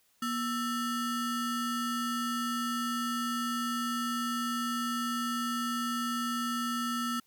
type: ring-modulated tone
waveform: square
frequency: 780 Hz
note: G5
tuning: 9 cents flat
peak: -28 dBFS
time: 0.22-7.2 s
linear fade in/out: 5 ms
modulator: 540 Hz
effects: white hiss -69 dBFS RMS until 7.26 s